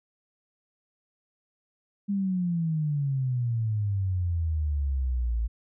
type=exponential sweep; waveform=sine; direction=down; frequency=204 to 54.8 Hz; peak=-24 dBFS; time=2.08-5.48 s; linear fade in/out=20 ms; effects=none